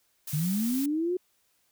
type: noise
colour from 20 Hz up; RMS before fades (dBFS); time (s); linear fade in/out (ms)
blue; -37; 0.27-0.86; 5
type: linear sweep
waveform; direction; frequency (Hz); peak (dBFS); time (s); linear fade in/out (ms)
sine; up; 141.6 to 370; -25; 0.33-1.17; 5
effects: white hiss -70 dBFS RMS until 1.71 s